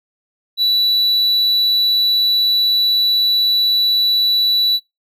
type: tone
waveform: triangle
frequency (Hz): 3948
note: B7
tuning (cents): -1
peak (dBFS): -10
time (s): 0.57-4.8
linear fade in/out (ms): 50
effects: noise-tail reverb RT60 0.2 s tail -20 dB re dry